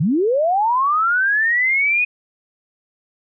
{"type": "linear sweep", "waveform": "sine", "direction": "up", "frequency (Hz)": [129.4, 2500], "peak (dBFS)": -14, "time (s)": [0, 2.05], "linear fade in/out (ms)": 10, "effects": []}